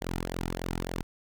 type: tone with flanger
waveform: sawtooth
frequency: 43.65 Hz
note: F1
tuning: in tune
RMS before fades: -34 dBFS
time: 0.01-1.03 s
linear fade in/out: 10 ms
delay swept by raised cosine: 0.76 to 1.86 ms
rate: 3.4 Hz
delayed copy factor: -0.8
effects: none